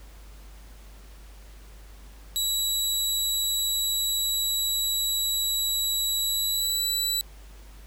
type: tone with pitch glide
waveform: 20% pulse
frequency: 3904 to 3954 Hz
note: B7 to B7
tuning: -21 to +1 cents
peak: -18 dBFS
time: 2.36-7.21 s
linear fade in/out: 0 ms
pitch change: +22 cents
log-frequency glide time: 6.17-6.87 s
effects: added 50 Hz sine -44 dBFS peak until 7.86 s + pink hiss -54 dBFS RMS until 7.86 s